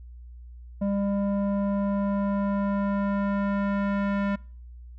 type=tone with low-pass filter sweep; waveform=square; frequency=200 Hz; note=G3; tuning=35 cents sharp; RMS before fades=-26 dBFS; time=0.81-4.36 s; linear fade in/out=10 ms; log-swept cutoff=630 to 1900 Hz; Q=1.3; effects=noise-tail reverb RT60 0.5 s tail -26 dB re dry + added 60 Hz sine -41 dBFS peak until 4.98 s